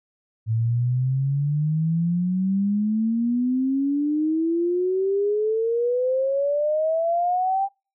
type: exponential sweep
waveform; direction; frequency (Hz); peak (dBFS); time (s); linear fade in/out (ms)
sine; up; 110 to 795; -19; 0.46-7.69; 50
effects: noise-tail reverb RT60 0.3 s tail -25 dB re dry